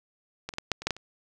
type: clicks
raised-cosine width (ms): 0.2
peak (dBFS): -17 / -23 / -13 / -7 / -23 / -8 / -10 / -27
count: 8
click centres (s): 0.49 / 0.538 / 0.584 / 0.717 / 0.82 / 0.87 / 0.907 / 0.966
effects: none